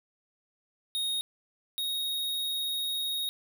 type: tone pair in turn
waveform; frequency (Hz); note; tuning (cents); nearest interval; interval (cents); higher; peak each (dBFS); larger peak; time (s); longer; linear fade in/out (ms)
square; 3729 / 3753; A#7 / A#7; 0 / +11; unison; 11; second; -29 / -30; first; 0.95-1.21 / 1.78-3.29; second; 0
effects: none